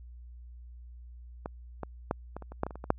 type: clicks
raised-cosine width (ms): 1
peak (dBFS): -21 / -21 / -14 / -24 / -30 / -30 / -14 / -21 / -29 / -29 / -26 / -8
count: 12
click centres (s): 1.459 / 1.833 / 2.111 / 2.366 / 2.423 / 2.52 / 2.634 / 2.666 / 2.708 / 2.756 / 2.841 / 2.904
effects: added 60 Hz sine -45 dBFS peak until 2.98 s